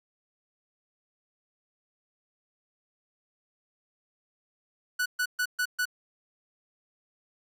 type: tone bursts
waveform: 45% pulse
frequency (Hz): 1480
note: F#6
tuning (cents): 0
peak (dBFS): -25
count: 5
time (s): 4.99-5.855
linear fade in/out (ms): 10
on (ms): 69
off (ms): 130
effects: none